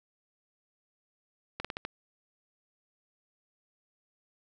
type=slowing click train; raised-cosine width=0.3 ms; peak=-19 dBFS; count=5; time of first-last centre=1.6-1.851 s; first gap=46 ms; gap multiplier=1.21; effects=none